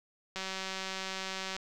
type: click train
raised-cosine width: 0.2 ms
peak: -20 dBFS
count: 230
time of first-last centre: 0.36-1.565 s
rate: 190 Hz
effects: none